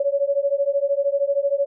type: beating tone pair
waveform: sine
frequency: 555 / 568 Hz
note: C#5 / C#5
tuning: +2 / +42 cents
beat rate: 13 Hz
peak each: -21 dBFS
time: 0-1.66 s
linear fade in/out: 5 ms
effects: none